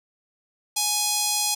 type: tone with notch filter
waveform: 5% pulse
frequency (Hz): 835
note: G#5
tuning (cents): +9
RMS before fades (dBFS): -24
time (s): 0.76-1.55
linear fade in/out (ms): 10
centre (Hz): 1700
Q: 0.68
effects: none